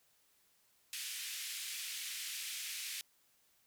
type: band-pass noise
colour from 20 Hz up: pink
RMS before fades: -43 dBFS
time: 0.93-3.01 s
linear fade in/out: 0 ms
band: 2200 to 14000 Hz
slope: 24 dB/octave
effects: white hiss -72 dBFS RMS until 3.66 s